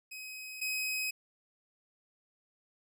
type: tone pair in turn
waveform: sawtooth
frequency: 2531 / 2531 Hz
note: D#7 / D#7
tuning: +29 / +29 cents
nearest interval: unison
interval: 0 cents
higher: neither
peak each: -39 / -29 dBFS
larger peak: second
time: 0.11-0.61 / 0.61-1.11 s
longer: neither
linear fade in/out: 10 ms
effects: none